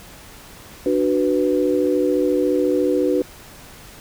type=chord; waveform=sine; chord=B minor; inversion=first; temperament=just; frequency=296.3 / 370.4 / 493.9 Hz; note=D4 / F#4 / B4; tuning=+15 / +2 / 0 cents; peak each=-20 dBFS; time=0.86-3.22 s; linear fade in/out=2 ms; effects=pink hiss -42 dBFS RMS until 4 s